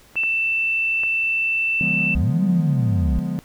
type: clicks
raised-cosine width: 0.5 ms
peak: -20 dBFS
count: 3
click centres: 0.156 / 0.235 / 1.035 s
type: tone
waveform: sine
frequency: 2667 Hz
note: E7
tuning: 20 cents sharp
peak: -18 dBFS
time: 0.16-2.15 s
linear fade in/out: 10 ms
type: chord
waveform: triangle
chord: D diminished seventh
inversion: none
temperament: equal with one note detuned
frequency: 146.83 / 177.36 / 207.7 / 246.9 Hz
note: D3 / F3 / Ab3 / Cb4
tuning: 0 / +27 / 0 / 0 cents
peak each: -28 / -23 / -26 / -28 dBFS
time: 1.81-3.39 s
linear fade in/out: 0 ms
type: linear two-way sweep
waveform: sine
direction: up then down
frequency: 52 to 198.1 to 53.3 Hz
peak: -17 dBFS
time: 2.15-3.19 s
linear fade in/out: 0 ms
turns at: 2.43 s
effects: pink hiss -51 dBFS RMS until 3.44 s